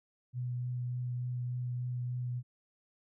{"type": "tone with vibrato", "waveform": "sine", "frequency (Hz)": 123.7, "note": "B2", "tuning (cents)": 3, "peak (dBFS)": -33, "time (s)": [0.33, 2.43], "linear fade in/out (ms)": 50, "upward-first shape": "triangle", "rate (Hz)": 3.4, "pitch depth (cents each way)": 13, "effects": []}